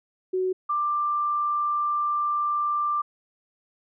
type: tone pair in turn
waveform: sine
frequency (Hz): 371.8 / 1183.2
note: F#4 / D6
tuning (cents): +8 / +13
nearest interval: octave + minor sixth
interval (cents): 2005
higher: second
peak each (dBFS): -22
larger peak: neither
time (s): 0.33-0.53 / 0.69-3.02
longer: second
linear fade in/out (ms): 10
effects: none